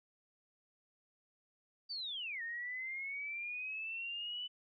sine linear two-way sweep, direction down then up, 4699 to 1823 to 2995 Hz, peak -39 dBFS, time 1.89-4.48 s, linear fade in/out 20 ms, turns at 2.42 s, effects none

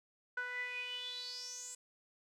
sawtooth tone with band-pass filter sweep, 494.9 Hz, B4, 4 cents sharp, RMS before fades -43 dBFS, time 0.37-1.75 s, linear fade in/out 5 ms, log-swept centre 1500 to 7800 Hz, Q 9.1, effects none

